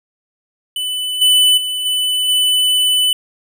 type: tone with level steps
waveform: square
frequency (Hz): 2997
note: F#7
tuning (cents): +22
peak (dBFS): -19 / -9 / -19 / -15 / -12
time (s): 0.76-3.13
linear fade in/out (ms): 2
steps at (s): 1.21 / 1.57 / 1.85 / 2.28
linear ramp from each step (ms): 10
effects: none